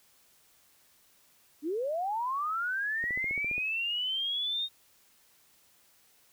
sine linear sweep, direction up, 277.2 to 3729 Hz, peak -29 dBFS, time 1.62-4.69 s, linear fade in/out 50 ms
click train, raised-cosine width 2 ms, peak -30 dBFS, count 9, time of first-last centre 3.04-3.581 s, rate 14.8 Hz
effects white hiss -64 dBFS RMS until 6.32 s

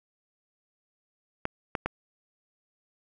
clicks, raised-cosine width 0.5 ms, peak -13 dBFS, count 3, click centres 1.454 / 1.752 / 1.86 s, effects none

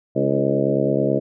harmonic tone with a mistuned harmonic, 69.3 Hz, C#2, in tune, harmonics 2 / 3 / 4 / 5 / 6 / 7 / 8 / 9, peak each -25 / -25 / -25 / -25 / -25 / -25 / -25 / -25 dBFS, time 0.15-1.2 s, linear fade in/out 20 ms, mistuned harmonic 5, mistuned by -31 cents, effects none

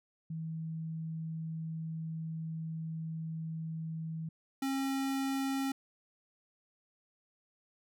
sine / square tone pair in turn, 161.1 / 270.4 Hz, E3 / C#4, -39 / -43 cents, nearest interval major sixth, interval 896 cents, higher second, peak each -36 / -32 dBFS, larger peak second, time 0.3-4.29 / 4.62-5.72 s, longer first, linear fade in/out 5 ms, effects none

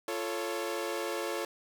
sawtooth chord, F augmented, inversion none, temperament equal with one note detuned, 345.2 / 440 / 554.4 Hz, F4 / A4 / C#5, -20 / 0 / 0 cents, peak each -33 dBFS, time 0.08-1.45 s, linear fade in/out 2 ms, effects none

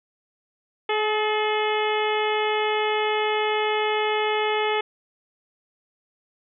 harmonic tone with a mistuned harmonic, 426.6 Hz, G#4, 46 cents sharp, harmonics 1 / 2 / 3 / 4 / 5 / 6 / 7 / 8, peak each -24 / -26 / -31 / -34 / -30 / -34 / -33 / -36 dBFS, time 0.89-4.81 s, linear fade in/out 5 ms, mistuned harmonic 4, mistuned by +36 cents, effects none

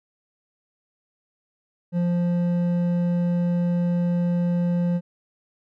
triangle tone with hard clipping, 174.61 Hz, F3, in tune, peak -21 dBFS, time 1.92-5.01 s, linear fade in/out 50 ms, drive 10 dB, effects none

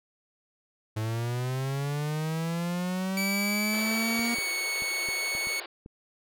45% pulse linear sweep, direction up, 107.5 to 237.7 Hz, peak -28 dBFS, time 0.96-4.35 s, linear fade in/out 10 ms
sawtooth tone with pitch glide, 2300 to 2215 Hz, D7 to C#7, -37 to -2 cents, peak -25 dBFS, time 3.17-5.6 s, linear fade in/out 2 ms, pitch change -65 cents, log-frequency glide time 3.78-4.56 s
pink band-pass noise, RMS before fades -41 dBFS, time 3.73-5.66 s, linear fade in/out 5 ms, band 330 to 4600 Hz, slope 96 dB/octave
clicks, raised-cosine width 3 ms, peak -31 dBFS, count 7, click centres 4.193 / 4.385 / 4.822 / 5.087 / 5.351 / 5.471 / 5.861 s
effects none

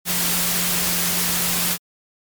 sine tone in noise, 176.5 Hz, F3, 19 cents sharp, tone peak -29 dBFS, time 0.05-1.78 s, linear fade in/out 50 ms, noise white, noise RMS -21 dBFS, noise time 0.05-1.78 s, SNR -11 dB, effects MP3 96 kbps

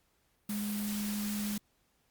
sine tone in noise, 207.7 Hz, G#3, in tune, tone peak -33 dBFS, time 0.49-1.58 s, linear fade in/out 5 ms, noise white, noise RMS -41 dBFS, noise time 0.49-1.58 s, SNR +5 dB, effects pink hiss -73 dBFS RMS until 2.1 s + Opus 48 kbps

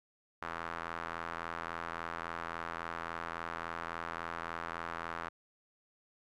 sawtooth tone with band-pass filter, 83.6 Hz, E2, 25 cents sharp, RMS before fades -41 dBFS, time 0.42-5.29 s, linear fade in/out 5 ms, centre 1300 Hz, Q 2.1, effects none

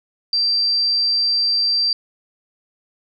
sine tone, 4699 Hz, D8, in tune, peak -15 dBFS, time 0.33-1.93 s, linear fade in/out 2 ms, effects none

